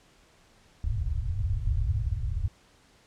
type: low-pass noise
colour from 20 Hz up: white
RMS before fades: -28 dBFS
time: 0.84-2.48 s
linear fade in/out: 2 ms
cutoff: 110 Hz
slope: 48 dB/octave
effects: pink hiss -60 dBFS RMS until 3.06 s + low-pass 8000 Hz 12 dB/octave